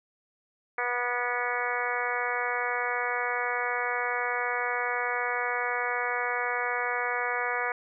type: harmonic tone with a mistuned harmonic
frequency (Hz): 244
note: B3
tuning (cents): -21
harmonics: 2 / 3 / 4 / 5 / 6 / 7 / 8 / 9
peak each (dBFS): -35 / -35 / -35 / -35 / -35 / -35 / -35 / -35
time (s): 0.78-7.72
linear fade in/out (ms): 2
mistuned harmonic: 9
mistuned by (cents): +24
effects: none